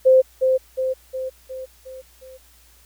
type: tone with echo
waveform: sine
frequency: 520 Hz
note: C5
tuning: 11 cents flat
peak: -9 dBFS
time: 0.05-0.22 s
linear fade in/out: 20 ms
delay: 360 ms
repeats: 6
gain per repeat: -5 dB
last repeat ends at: 2.38 s
effects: added 60 Hz sine -54 dBFS peak until 2.85 s + white hiss -54 dBFS RMS until 2.85 s